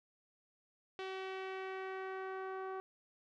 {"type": "tone with low-pass filter sweep", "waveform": "sawtooth", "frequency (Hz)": 380, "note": "F#4", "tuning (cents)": 46, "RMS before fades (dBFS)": -43, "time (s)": [0.99, 2.8], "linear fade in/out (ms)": 0, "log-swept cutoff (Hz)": [3300, 1200], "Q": 1.6, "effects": []}